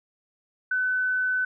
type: tone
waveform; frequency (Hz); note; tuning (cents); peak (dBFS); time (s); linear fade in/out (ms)
sine; 1508; F#6; +32; -22; 0.71-1.45; 5
effects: none